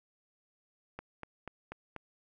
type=click train; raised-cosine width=0.5 ms; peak=-26 dBFS; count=5; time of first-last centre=0.99-1.963 s; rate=4.11 Hz; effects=none